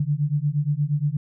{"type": "beating tone pair", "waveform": "sine", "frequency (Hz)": [142.6, 151.1], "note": ["C#3", "D3"], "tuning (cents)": [49, 50], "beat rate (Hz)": 8.5, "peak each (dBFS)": -23, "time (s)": [0, 1.17], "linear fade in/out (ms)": 5, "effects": []}